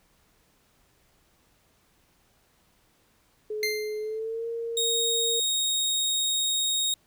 sine tone with pitch glide, 426.5 to 462.4 Hz, G#4 to A#4, +46 to -14 cents, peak -29 dBFS, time 3.5-5.4 s, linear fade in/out 5 ms, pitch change +140 cents, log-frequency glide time 3.99-4.47 s
25% pulse tone with exponential decay, 2093 Hz, C7, in tune, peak -20 dBFS, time 3.63-4.19 s, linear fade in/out 1 ms, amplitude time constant 120 ms
25% pulse tone, 3745 Hz, A#7, 7 cents sharp, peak -20 dBFS, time 4.77-6.94 s, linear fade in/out 2 ms
effects pink hiss -65 dBFS RMS until 7.06 s

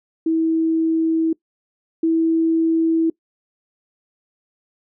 sine tone pair in turn, 324 / 326.3 Hz, E4 / E4, -30 / -18 cents, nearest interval unison, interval 12 cents, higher second, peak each -15 / -14 dBFS, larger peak second, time 0.26-1.33 / 2.03-3.1 s, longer neither, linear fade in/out 5 ms, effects noise-tail reverb RT60 0.1 s tail -22 dB re dry

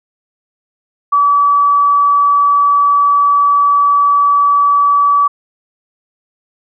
sine tone, 1147 Hz, D6, 41 cents flat, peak -7 dBFS, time 1.12-5.28 s, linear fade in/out 10 ms, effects none

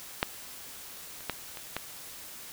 clicks, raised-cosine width 0.3 ms, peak -8 / -30 / -13 / -25 / -15 dBFS, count 5, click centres 0.229 / 1.207 / 1.297 / 1.572 / 1.766 s, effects white hiss -45 dBFS RMS until 2.52 s

